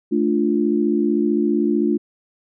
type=chord; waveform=sine; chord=D minor; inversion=second; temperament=equal; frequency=220 / 293.7 / 349.2 Hz; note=A3 / D4 / F4; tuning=0 / 0 / 0 cents; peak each=-20 dBFS; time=0.11-1.98 s; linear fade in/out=20 ms; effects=none